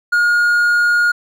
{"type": "tone", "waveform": "triangle", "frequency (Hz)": 1430, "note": "F6", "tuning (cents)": 41, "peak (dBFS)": -9, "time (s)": [0.12, 1.12], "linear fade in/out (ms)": 10, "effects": []}